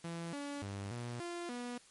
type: tone with pitch steps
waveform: sawtooth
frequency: 168.2 / 285.6 / 99.6 / 120.1 / 346.2 / 243.6 Hz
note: E3 / D4 / G2 / B2 / F4 / B3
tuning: +35 / -48 / +28 / -48 / -15 / -24 cents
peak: -36 dBFS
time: 0.04-1.78 s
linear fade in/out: 5 ms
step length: 290 ms
effects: white hiss -62 dBFS RMS until 1.9 s + MP3 48 kbps